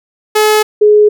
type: tone pair in turn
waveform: sawtooth / sine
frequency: 427.5 / 420.2 Hz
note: A4 / G#4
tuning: -50 / +20 cents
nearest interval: unison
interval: 30 cents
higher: first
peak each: -3 dBFS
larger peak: neither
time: 0.35-0.63 / 0.81-1.09 s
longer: neither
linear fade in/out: 10 ms
effects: none